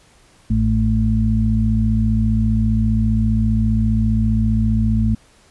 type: harmonic tone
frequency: 55 Hz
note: A1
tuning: in tune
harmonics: 1 / 2 / 4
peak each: -18 / -18 / -18 dBFS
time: 0.5-5.15 s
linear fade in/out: 5 ms
effects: pink hiss -52 dBFS RMS until 5.5 s + resampled to 24000 Hz